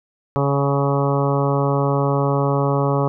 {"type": "harmonic tone", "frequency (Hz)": 140, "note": "C#3", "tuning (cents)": 18, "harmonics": [1, 2, 3, 4, 5, 6, 7, 8, 9], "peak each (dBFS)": [-19, -25, -23, -24, -30, -28, -30, -27, -32], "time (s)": [0.36, 3.08], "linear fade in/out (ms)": 0, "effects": []}